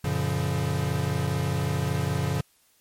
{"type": "chord", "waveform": "square", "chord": "Gb major seventh", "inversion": "none", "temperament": "equal with one note detuned", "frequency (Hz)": [92.5, 116.54, 141.59, 174.61], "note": ["Gb2", "Bb2", "Db3", "F3"], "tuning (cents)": [0, 0, 37, 0], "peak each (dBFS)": [-31, -32, -28, -33], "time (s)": [0.04, 2.41], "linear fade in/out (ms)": 5, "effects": ["white hiss -63 dBFS RMS until 2.8 s", "MP3 64 kbps"]}